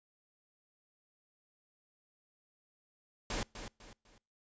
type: noise with echo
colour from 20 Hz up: pink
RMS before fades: -36 dBFS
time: 3.3-3.43 s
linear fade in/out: 2 ms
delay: 250 ms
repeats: 3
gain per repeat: -9 dB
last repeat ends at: 4.18 s
effects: noise-tail reverb RT60 0.4 s tail -26 dB re dry + resampled to 16000 Hz